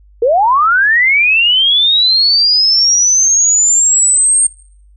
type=linear sweep; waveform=sine; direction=up; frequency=440 to 8680 Hz; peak=-7 dBFS; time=0.22-4.47 s; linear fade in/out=5 ms; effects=noise-tail reverb RT60 0.6 s tail -23 dB re dry + added 50 Hz sine -41 dBFS peak until 4.96 s